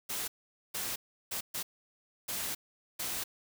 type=noise bursts at uneven times; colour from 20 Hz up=white; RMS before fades=-36 dBFS; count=6; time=0.09-0.28 / 0.74-0.96 / 1.31-1.41 / 1.54-1.63 / 2.28-2.55 / 2.99-3.24 s; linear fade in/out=10 ms; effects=none